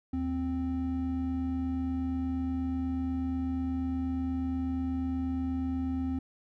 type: tone pair together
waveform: triangle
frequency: 77.9 / 262 Hz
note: D#2 / C4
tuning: +3 / +2 cents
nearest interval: octave + major sixth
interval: 2099 cents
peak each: -33 / -28 dBFS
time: 0.13-6.19 s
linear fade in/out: 5 ms
effects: none